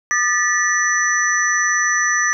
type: tone cluster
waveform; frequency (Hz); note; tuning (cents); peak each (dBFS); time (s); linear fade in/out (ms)
sine; 1212 / 1753 / 1934 / 5950; D#6 / A6 / B6 / F#8; -46 / -7 / -37 / +9; -22 / -19 / -20 / -21; 0.11-2.33; 0
effects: none